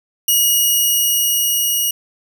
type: tone with level ramp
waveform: 5% pulse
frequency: 2895 Hz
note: F#7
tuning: 38 cents flat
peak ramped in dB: -3 to -7 dBFS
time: 0.28-1.91 s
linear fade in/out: 5 ms
effects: none